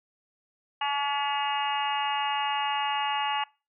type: harmonic tone with a mistuned harmonic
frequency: 284.5 Hz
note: C#4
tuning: 45 cents sharp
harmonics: 3 / 4 / 5 / 6 / 7 / 8 / 9 / 10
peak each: -28 / -33 / -42 / -38 / -39 / -44 / -40 / -33 dBFS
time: 0.81-3.44 s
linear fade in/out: 5 ms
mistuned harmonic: 8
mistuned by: -16 cents
effects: noise-tail reverb RT60 0.3 s tail -23 dB re dry